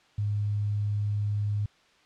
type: tone with quantisation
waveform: sine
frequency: 103.5 Hz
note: G#2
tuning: 5 cents flat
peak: -25 dBFS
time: 0.18-1.66 s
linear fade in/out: 5 ms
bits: 9
effects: white hiss -61 dBFS RMS until 2.05 s + low-pass 4000 Hz 12 dB/octave